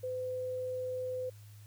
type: tone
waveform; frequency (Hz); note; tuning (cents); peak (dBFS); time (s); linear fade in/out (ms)
sine; 508; B4; +49; -34; 0.03-1.3; 10
effects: added 104 Hz sine -50 dBFS peak until 1.66 s + white hiss -63 dBFS RMS until 1.66 s